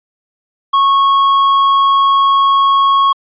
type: tone with tanh clipping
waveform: sine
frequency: 1100 Hz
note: C#6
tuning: 14 cents flat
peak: -9 dBFS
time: 0.73-3.13 s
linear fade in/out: 10 ms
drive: 9 dB
effects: resampled to 8000 Hz